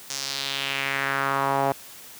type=tone with band-pass filter sweep; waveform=sawtooth; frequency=137.5 Hz; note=C#3; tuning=14 cents flat; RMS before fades=-26 dBFS; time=0.1-1.72 s; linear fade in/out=2 ms; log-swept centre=6200 to 720 Hz; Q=2.4; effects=white hiss -44 dBFS RMS until 2.19 s + high-pass 60 Hz 12 dB/octave